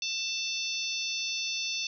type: harmonic tone with a mistuned harmonic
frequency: 889 Hz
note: A5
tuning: 18 cents sharp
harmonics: 3 / 4 / 5 / 6 / 7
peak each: -35 / -36 / -37 / -38 / -38 dBFS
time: 0.02-1.87 s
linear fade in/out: 2 ms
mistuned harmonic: 7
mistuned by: -64 cents
effects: none